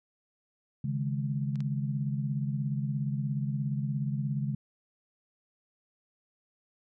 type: chord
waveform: sine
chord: C# suspended second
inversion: none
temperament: equal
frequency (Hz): 138.59 / 155.56 / 207.7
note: C#3 / D#3 / G#3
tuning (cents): 0 / 0 / 0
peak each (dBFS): -30 / -36 / -35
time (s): 0.84-4.55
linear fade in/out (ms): 5
type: clicks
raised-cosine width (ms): 0.2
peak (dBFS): -34 / -31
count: 2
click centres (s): 1.557 / 1.605
effects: none